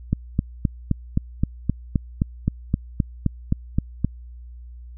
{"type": "click train", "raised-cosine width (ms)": 5, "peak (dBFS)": -6, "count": 16, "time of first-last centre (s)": [0.13, 4.046], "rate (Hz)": 3.83, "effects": ["added 60 Hz sine -37 dBFS peak until 4.97 s"]}